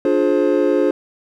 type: chord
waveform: triangle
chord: D half-diminished seventh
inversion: none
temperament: just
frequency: 293.7 / 352.4 / 422.9 / 528.6 Hz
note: D4 / F4 / Ab4 / C5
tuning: 0 / +16 / +31 / +18 cents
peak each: -17 dBFS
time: 0.05-0.91 s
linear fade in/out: 2 ms
effects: none